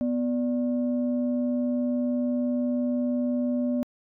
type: tone pair together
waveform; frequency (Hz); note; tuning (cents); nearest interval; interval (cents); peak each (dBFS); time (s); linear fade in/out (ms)
sine; 246.9 / 587.2; B3 / D5; 0 / 0; octave + minor third; 1500; -23 / -31; 0.01-3.83; 0
effects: tanh soft clip ceiling -16 dBFS

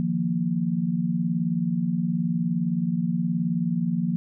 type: chord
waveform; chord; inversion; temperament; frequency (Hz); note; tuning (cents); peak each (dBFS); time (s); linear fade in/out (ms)
sine; Eb suspended second; none; equal; 155.56 / 174.61 / 233.1; Eb3 / F3 / Bb3; 0 / 0 / 0; -30 / -24 / -27; 0-4.16; 0
effects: none

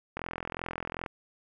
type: click train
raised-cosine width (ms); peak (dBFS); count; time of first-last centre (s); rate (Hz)
0.5; -19; 39; 0.17-1.062; 42.6
effects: none

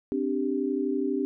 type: chord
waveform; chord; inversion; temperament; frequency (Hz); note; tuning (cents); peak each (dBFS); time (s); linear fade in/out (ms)
sine; C suspended second; none; equal; 261.6 / 293.7 / 392; C4 / D4 / G4; 0 / 0 / 0; -29; 0.12-1.25; 0
effects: none

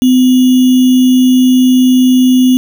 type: tone with sample-and-hold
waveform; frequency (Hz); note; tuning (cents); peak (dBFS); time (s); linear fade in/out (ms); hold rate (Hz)
sine; 254.7; C4; -46; -4; 0.02-2.57; 0; 3150
effects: none

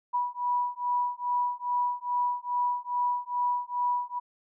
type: beating tone pair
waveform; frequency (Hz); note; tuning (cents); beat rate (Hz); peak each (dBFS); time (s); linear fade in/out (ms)
sine; 977 / 979.4; B5 / B5; -19 / -15; 2.4; -29; 0.13-4.2; 20
effects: none

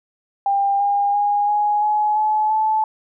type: tone with pitch steps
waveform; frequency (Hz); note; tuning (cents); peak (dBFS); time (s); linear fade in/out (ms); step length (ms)
sine; 797 / 808.6 / 820.4 / 832.3 / 844.4 / 856.7 / 869.1; G5 / G#5 / G#5 / G#5 / G#5 / A5 / A5; +28 / -46 / -21 / +4 / +29 / -46 / -22; -15; 0.46-2.84; 2; 340
effects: none

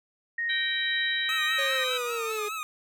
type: tone with tremolo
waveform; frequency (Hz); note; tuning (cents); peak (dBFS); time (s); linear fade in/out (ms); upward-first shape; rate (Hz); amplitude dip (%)
sine; 1864.7; A#6; 0; -26; 0.38-1.84; 5; sine; 2; 25
type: harmonic tone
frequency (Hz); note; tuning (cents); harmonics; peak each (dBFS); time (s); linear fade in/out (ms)
776; G5; -18; 2 / 3 / 4 / 5; -39 / -37 / -36 / -30; 0.49-1.98; 10
type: tone with vibrato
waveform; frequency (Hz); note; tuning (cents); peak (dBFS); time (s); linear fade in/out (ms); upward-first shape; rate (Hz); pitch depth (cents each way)
25% pulse; 1262; D#6; +24; -28; 1.29-2.63; 0; triangle; 5; 82
type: linear sweep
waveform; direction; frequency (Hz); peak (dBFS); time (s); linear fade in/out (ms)
45% pulse; down; 554.4 to 415.3; -31; 1.58-2.49; 10
effects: none

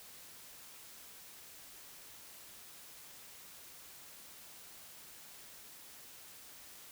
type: silence
effects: white hiss -54 dBFS RMS until 6.91 s

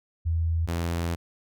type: tone pair in turn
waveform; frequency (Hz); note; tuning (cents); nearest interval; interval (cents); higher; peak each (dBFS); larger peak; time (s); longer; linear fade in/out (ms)
sine / sawtooth; 82.41 / 84.73; E2 / E2; 0 / +48; unison; 48; second; -22; neither; 0.25-0.67 / 0.67-1.16; second; 20
effects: none

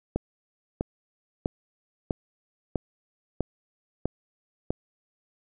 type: click train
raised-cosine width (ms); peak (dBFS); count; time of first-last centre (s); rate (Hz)
2; -12; 8; 0.16-4.705; 1.54
effects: none

